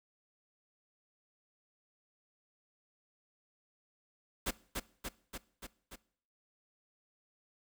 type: noise with echo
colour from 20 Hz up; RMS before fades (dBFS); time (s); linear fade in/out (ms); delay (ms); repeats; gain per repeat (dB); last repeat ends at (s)
pink; -34; 4.46-4.51; 10; 290; 5; -3; 5.96
effects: noise-tail reverb RT60 0.6 s tail -21 dB re dry